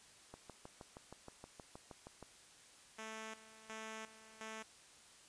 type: click train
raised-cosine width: 1 ms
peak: -36 dBFS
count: 13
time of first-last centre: 0.34-2.227 s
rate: 6.36 Hz
type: tone with tremolo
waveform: 5% pulse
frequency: 220 Hz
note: A3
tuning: in tune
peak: -35 dBFS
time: 2.98-4.63 s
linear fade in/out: 10 ms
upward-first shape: square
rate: 1.4 Hz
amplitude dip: 80%
effects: white hiss -62 dBFS RMS until 5.28 s + resampled to 22050 Hz

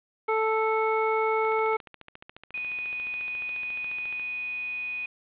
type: harmonic tone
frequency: 440 Hz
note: A4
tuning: in tune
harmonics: 1 / 2 / 3 / 5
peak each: -25 / -28 / -30 / -32 dBFS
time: 0.28-1.77 s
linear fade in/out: 10 ms
type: click train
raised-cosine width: 0.2 ms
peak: -25 dBFS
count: 40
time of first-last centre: 1.45-4.196 s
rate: 14.2 Hz
type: tone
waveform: sine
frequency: 2480 Hz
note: D#7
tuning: 6 cents flat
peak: -30 dBFS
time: 2.54-5.06 s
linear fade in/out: 5 ms
effects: resampled to 8000 Hz + 8-bit

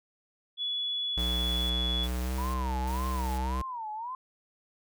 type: tone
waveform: sine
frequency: 3408 Hz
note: G#7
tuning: 44 cents sharp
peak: -29 dBFS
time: 0.57-2.08 s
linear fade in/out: 50 ms
type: tone with pitch glide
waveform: square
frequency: 62 to 64.3 Hz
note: B1 to C2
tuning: +7 to -30 cents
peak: -30 dBFS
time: 1.17-3.62 s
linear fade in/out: 5 ms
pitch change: +63 cents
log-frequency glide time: 2.22-2.31 s
type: noise bursts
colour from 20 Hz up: white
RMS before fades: -47 dBFS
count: 3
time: 1.19-3.38 s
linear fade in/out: 5 ms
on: 510 ms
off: 330 ms
type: tone with vibrato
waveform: sine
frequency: 948 Hz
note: A#5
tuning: 29 cents sharp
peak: -34 dBFS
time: 2.38-4.15 s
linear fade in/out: 2 ms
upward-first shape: sine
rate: 1.8 Hz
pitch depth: 190 cents each way
effects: none

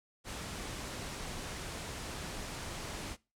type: low-pass noise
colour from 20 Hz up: pink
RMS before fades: -42 dBFS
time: 0.24-3.17 s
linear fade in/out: 50 ms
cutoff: 10000 Hz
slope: 24 dB/octave
effects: noise-tail reverb RT60 0.3 s tail -23 dB re dry

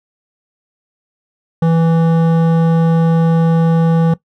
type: tone with hard clipping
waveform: sine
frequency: 164.81 Hz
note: E3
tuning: in tune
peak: -11 dBFS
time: 1.62-4.14 s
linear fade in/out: 5 ms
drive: 13 dB
effects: noise-tail reverb RT60 0.1 s tail -18 dB re dry

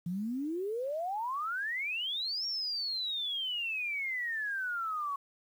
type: exponential two-way sweep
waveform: sine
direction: up then down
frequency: 167 to 5588 to 1103 Hz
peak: -32 dBFS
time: 0.06-5.16 s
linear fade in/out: 5 ms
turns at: 2.46 s
effects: 10-bit

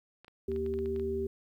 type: clicks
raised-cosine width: 0.3 ms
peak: -36 dBFS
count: 10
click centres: 0.246 / 0.281 / 0.517 / 0.562 / 0.663 / 0.739 / 0.789 / 0.859 / 0.962 / 0.997 s
type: harmonic tone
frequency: 78 Hz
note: D#2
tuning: 5 cents sharp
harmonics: 1 / 3 / 5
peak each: -39 / -39 / -31 dBFS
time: 0.48-1.27 s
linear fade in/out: 5 ms
effects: 11-bit

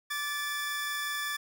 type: tone pair together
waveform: sawtooth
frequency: 1168 / 1739.4 Hz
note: D6 / A6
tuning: -10 / -20 cents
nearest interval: perfect fifth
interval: 690 cents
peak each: -34 / -29 dBFS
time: 0.1-1.37 s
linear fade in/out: 10 ms
effects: none

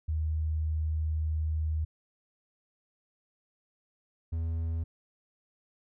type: tone pair in turn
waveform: sine / triangle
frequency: 78.2 / 82.12 Hz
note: D#2 / E2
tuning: +9 / -6 cents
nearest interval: minor second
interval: 85 cents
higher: second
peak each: -27 dBFS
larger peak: neither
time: 0.08-1.85 / 4.32-4.84 s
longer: first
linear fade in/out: 10 ms
effects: none

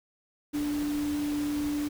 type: tone in noise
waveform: sine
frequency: 293.7 Hz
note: D4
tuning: in tune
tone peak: -27 dBFS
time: 0.53-1.89 s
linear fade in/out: 20 ms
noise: pink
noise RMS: -41 dBFS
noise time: 0.53-1.89 s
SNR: +11 dB
effects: none

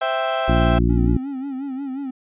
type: chord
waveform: 30% pulse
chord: C major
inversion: none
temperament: equal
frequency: 523.3 / 659.3 / 784 Hz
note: C5 / E5 / G5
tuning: 0 / 0 / 0 cents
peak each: -25 / -19 / -22 dBFS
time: 0.01-0.79 s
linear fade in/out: 10 ms
type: harmonic tone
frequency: 58.4 Hz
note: A#1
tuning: 4 cents sharp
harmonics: 1 / 2 / 3 / 4 / 5 / 6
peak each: -18 / -21 / -23 / -24 / -25 / -26 dBFS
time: 0.48-1.17 s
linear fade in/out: 5 ms
type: tone with vibrato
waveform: triangle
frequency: 270 Hz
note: C#4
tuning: 45 cents flat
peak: -23 dBFS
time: 0.89-2.11 s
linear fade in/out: 10 ms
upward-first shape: sine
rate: 5.6 Hz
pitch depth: 88 cents each way
effects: resampled to 8000 Hz

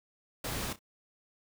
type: noise with echo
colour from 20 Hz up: pink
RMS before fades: -36 dBFS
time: 0.44-0.73 s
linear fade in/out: 5 ms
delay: 31 ms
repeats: 2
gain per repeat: -14 dB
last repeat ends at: 0.792 s
effects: none

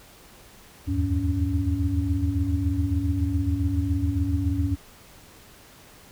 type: tone cluster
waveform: sine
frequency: 77.5 / 84.7 / 100.8 / 281.4 Hz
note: D#2 / E2 / G2 / C#4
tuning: -6 / +48 / +49 / +26 cents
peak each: -27 dBFS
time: 0.87-4.76 s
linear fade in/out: 20 ms
effects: pink hiss -50 dBFS RMS until 6.11 s

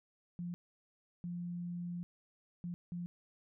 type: tone bursts at uneven times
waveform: sine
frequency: 174.61 Hz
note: F3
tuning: in tune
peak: -38 dBFS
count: 4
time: 0.39-0.54 / 1.24-2.03 / 2.64-2.74 / 2.92-3.06 s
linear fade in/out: 0 ms
effects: none

